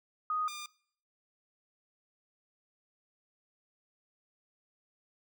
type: tone pair in turn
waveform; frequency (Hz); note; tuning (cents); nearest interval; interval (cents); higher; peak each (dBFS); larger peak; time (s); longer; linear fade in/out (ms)
sine / 10% pulse; 1244.5 / 1203.5; D#6 / D6; 0 / +42; minor second; 58; first; -29 / -32; first; 0.3-0.48 / 0.48-0.66; neither; 2
effects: noise-tail reverb RT60 0.6 s tail -24 dB re dry + MP3 96 kbps